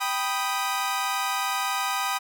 sawtooth chord, G augmented, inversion none, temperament equal, 784 / 987.8 / 1244.5 Hz, G5 / B5 / D#6, 0 / 0 / 0 cents, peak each -26 / -26 / -25 dBFS, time 0-2.19 s, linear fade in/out 20 ms, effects none

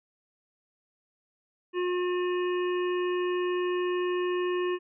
harmonic tone, 359.1 Hz, F4, 48 cents sharp, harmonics 1 / 3 / 5 / 7 / 8, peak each -26 / -36 / -40 / -43 / -44 dBFS, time 1.73-4.79 s, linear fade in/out 50 ms, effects none

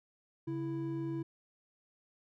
triangle tone pair together, 138.88 / 330 Hz, C#3 / E4, +4 / +2 cents, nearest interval octave + minor third, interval 1498 cents, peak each -37 / -34 dBFS, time 0.47-1.23 s, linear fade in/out 10 ms, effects none

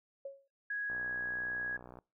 sine tone with exponential decay, 550 Hz, C#5, 14 cents flat, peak -37 dBFS, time 0.25-0.48 s, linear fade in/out 5 ms, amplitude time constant 49 ms
sine tone, 1661.2 Hz, G#6, in tune, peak -34 dBFS, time 0.7-1.77 s, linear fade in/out 5 ms
click train, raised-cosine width 1 ms, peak -36 dBFS, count 68, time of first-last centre 0.9-1.988 s, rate 61.6 Hz
effects noise-tail reverb RT60 0.3 s tail -25 dB re dry

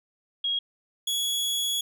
sine / sawtooth tone pair in turn, 3288 / 3361 Hz, G#7 / G#7, -18 / +20 cents, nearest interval unison, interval 38 cents, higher second, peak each -24 / -22 dBFS, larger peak second, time 0.44-0.59 / 1.07-1.81 s, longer second, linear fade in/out 5 ms, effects none

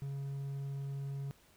triangle tone, 138.59 Hz, C#3, in tune, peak -35 dBFS, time 0.02-1.31 s, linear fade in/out 0 ms, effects pink hiss -65 dBFS RMS until 1.56 s

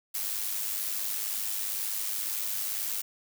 blue noise with amplitude modulation, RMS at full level -30 dBFS, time 0.14-3.02 s, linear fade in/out 10 ms, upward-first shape sine, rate 102 Hz, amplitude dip 50%, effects none

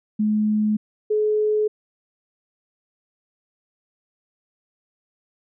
sine tone pair in turn, 212.9 / 425.8 Hz, G#3 / G#4, +43 / +43 cents, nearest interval octave, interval 1200 cents, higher second, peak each -17 dBFS, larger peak neither, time 0.19-0.77 / 1.1-1.68 s, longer neither, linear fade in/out 10 ms, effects none

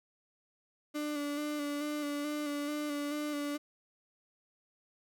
35% pulse tone with vibrato, 293.7 Hz, D4, in tune, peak -32 dBFS, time 0.94-3.58 s, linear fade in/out 20 ms, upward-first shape square, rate 2.3 Hz, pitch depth 25 cents each way, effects none

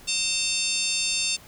harmonic tone with a mistuned harmonic, 900 Hz, A5, 39 cents sharp, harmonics 3 / 4 / 5 / 6 / 7 / 8 / 9 / 10, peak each -29 / -30 / -31 / -32 / -32 / -33 / -34 / -34 dBFS, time 0.07-1.37 s, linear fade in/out 20 ms, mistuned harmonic 6, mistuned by -28 cents, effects pink hiss -49 dBFS RMS until 1.47 s

